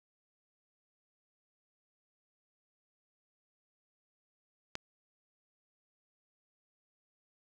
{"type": "click", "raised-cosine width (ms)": 0.2, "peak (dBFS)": -19, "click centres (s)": 4.754, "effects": []}